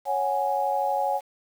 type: chord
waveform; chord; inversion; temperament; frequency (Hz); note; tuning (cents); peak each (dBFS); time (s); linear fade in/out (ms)
sine; C# suspended fourth; none; just; 554.4 / 739.2 / 831.5; C#5 / F#5 / G#5; 0 / -2 / +2; -28 / -28 / -25; 0.05-1.21; 50
effects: 8-bit